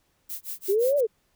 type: noise with tremolo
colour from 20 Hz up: violet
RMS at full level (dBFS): -33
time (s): 0.29-1.01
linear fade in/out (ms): 10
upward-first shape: sine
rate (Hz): 5.7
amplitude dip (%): 100
type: linear two-way sweep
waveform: sine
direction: up then down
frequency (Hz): 371 to 592 to 407.7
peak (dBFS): -19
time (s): 0.68-1.07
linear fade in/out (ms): 20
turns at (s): 0.97
effects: pink hiss -69 dBFS RMS until 1.35 s